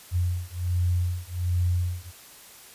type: beating tone pair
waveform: sine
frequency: 87.8 / 89.1 Hz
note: F2 / F2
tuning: +10 / +35 cents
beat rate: 1.3 Hz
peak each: -26 dBFS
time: 0.11-2.12 s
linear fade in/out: 50 ms
effects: white hiss -48 dBFS RMS until 2.74 s + resampled to 32000 Hz